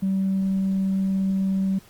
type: tone with tanh clipping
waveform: triangle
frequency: 192.2 Hz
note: G3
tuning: 34 cents flat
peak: -20 dBFS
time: 0.02-1.79 s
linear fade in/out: 10 ms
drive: 5 dB
effects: pink hiss -52 dBFS RMS until 1.89 s + Opus 32 kbps